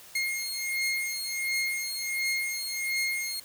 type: beating tone pair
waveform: sawtooth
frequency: 2140 / 2141.4 Hz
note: C7 / C7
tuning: +38 / +40 cents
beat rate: 1.4 Hz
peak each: -28 dBFS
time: 0.15-3.4 s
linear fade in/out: 5 ms
effects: white hiss -50 dBFS RMS until 3.44 s